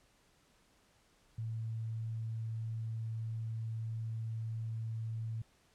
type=tone; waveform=sine; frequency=112.3 Hz; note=A2; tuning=36 cents sharp; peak=-36 dBFS; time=1.38-5.42 s; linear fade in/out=5 ms; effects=pink hiss -69 dBFS RMS until 5.74 s + low-pass 10000 Hz 12 dB/octave